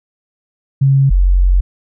sine tone pair in turn, 136.5 / 45.55 Hz, C#3 / F#1, -26 / -26 cents, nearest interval octave + perfect fifth, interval 1900 cents, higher first, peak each -7 dBFS, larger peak neither, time 0.81-1.1 / 1.1-1.61 s, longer second, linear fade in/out 10 ms, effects none

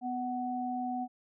sine tone pair together, 249.8 / 745.5 Hz, B3 / F#5, +20 / +13 cents, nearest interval octave + perfect fifth, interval 1893 cents, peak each -35 / -34 dBFS, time 0.01-1.08 s, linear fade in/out 50 ms, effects none

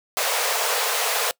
pink high-pass noise, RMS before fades -23 dBFS, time 0.17-1.31 s, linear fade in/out 0 ms, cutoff 440 Hz, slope 96 dB/octave, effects noise-tail reverb RT60 0.1 s tail -23 dB re dry

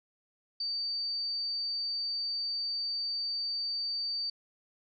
sine tone, 4610 Hz, D8, 33 cents flat, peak -31 dBFS, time 0.6-4.3 s, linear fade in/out 5 ms, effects none

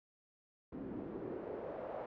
pink noise with band-pass filter sweep, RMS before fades -44 dBFS, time 0.72-2.06 s, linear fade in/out 5 ms, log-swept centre 250 to 650 Hz, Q 2.8, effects low-pass 2000 Hz 12 dB/octave

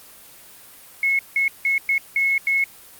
sine tone bursts at uneven times, 2183 Hz, C#7, 27 cents flat, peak -16 dBFS, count 6, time 1.03-1.19 / 1.36-1.48 / 1.65-1.78 / 1.89-1.98 / 2.16-2.38 / 2.47-2.64 s, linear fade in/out 2 ms, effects white hiss -45 dBFS RMS until 2.99 s + Opus 32 kbps

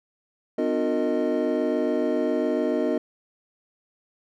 triangle tone cluster, 250.3 / 297.5 / 356.3 / 457.3 / 622 Hz, B3 / D4 / F4 / A#4 / D#5, +23 / +22 / +35 / -33 / -1 cents, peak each -26 dBFS, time 0.58-2.98 s, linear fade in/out 5 ms, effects none

